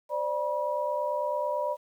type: tone cluster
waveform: sine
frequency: 522 / 591 / 968 Hz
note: C5 / D5 / B5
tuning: -4 / +11 / -35 cents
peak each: -35 / -29 / -31 dBFS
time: 0.09-1.77 s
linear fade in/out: 50 ms
effects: 10-bit